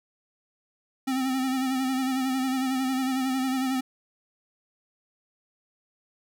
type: tone with vibrato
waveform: square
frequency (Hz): 261.6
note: C4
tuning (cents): 0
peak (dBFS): -25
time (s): 1.07-3.81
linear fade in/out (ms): 10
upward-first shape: sine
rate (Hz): 11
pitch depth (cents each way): 42
effects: none

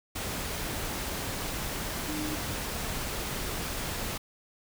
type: tone in noise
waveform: sine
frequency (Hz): 304.1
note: D#4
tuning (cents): -40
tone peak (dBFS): -33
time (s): 2.08-2.36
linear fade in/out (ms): 10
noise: pink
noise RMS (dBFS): -34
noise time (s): 0.15-4.18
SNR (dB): -2
effects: none

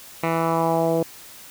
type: tone with low-pass filter sweep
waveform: 10% pulse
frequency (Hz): 164.81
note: E3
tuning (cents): 0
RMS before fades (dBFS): -21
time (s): 0.23-1.03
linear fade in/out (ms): 5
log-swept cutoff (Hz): 2000 to 500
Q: 2.2
effects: white hiss -43 dBFS RMS until 1.5 s

